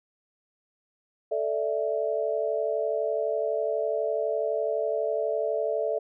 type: chord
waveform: sine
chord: A suspended fourth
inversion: none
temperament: equal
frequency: 440 / 587.3 / 659.3 Hz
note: A4 / D5 / E5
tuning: 0 / 0 / 0 cents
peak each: -29 dBFS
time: 1.31-5.99 s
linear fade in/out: 10 ms
effects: none